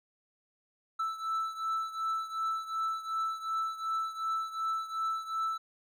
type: beating tone pair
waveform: triangle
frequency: 1318.5 / 1321.2 Hz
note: E6 / E6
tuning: 0 / +4 cents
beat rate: 2.7 Hz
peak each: -31 / -35 dBFS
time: 0.99-5.58 s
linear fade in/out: 10 ms
effects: none